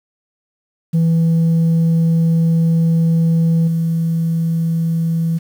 sine tone with level steps, 164.81 Hz, E3, in tune, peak -8 / -13 dBFS, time 0.93-5.39 s, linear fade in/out 20 ms, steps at 3.67 s, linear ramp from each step 10 ms, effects tanh soft clip ceiling -10 dBFS + 7-bit

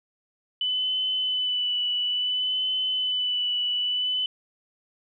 sine tone with vibrato, 2995 Hz, F#7, 20 cents sharp, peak -23 dBFS, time 0.61-4.26 s, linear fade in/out 2 ms, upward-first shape sine, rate 0.58 Hz, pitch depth 22 cents each way, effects none

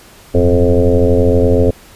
sine tone with frequency modulation, 260 Hz, C4, 11 cents flat, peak -7 dBFS, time 0.34-1.71 s, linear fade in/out 10 ms, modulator 88.7 Hz, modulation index 3.4, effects pink hiss -41 dBFS RMS until 1.95 s + resampled to 32000 Hz

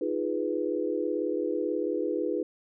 sine chord, F half-diminished seventh, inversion third, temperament equal, 311.1 / 349.2 / 415.3 / 493.9 Hz, Eb4 / F4 / Ab4 / Cb5, 0 / 0 / 0 / 0 cents, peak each -32 dBFS, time 0.01-2.43 s, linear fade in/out 5 ms, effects none

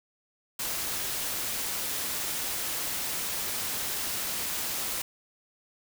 white noise, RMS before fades -32 dBFS, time 0.59-5.02 s, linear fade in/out 5 ms, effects none

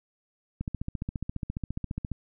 click train, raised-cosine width 5 ms, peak -19 dBFS, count 23, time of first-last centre 0.61-2.117 s, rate 14.6 Hz, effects none

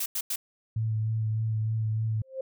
blue noise bursts, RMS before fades -30 dBFS, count 3, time 0-0.359 s, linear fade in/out 5 ms, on 59 ms, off 91 ms
sine tone with vibrato, 110.1 Hz, A2, 2 cents sharp, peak -25 dBFS, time 0.76-2.22 s, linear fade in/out 5 ms, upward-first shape sine, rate 3.3 Hz, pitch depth 19 cents each way
sine tone with exponential growth, 528 Hz, C5, 16 cents sharp, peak -27 dBFS, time 2.21-2.41 s, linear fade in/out 5 ms, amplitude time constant 43 ms
effects none

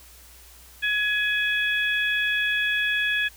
harmonic tone, 841 Hz, G#5, 22 cents sharp, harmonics 2 / 3 / 4, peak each -23 / -27 / -29 dBFS, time 0.82-3.29 s, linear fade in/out 20 ms, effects added 60 Hz sine -51 dBFS peak until 3.36 s + white hiss -50 dBFS RMS until 3.36 s

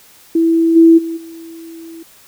sine tone with level steps, 329.6 Hz, E4, in tune, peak -9 / -3 / -19 / -30 dBFS, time 0.35-2.03 s, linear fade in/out 5 ms, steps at 0.75 / 0.97 / 1.16 s, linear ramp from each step 20 ms, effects white hiss -45 dBFS RMS until 2.27 s

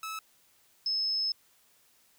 sawtooth / sine tone pair in turn, 1300 / 5200 Hz, E6 / E8, -24 / -24 cents, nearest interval 2 octaves, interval 2400 cents, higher second, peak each -32 / -27 dBFS, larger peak second, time 0.03-0.19 / 0.86-1.32 s, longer second, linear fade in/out 2 ms, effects white hiss -65 dBFS RMS until 2.18 s

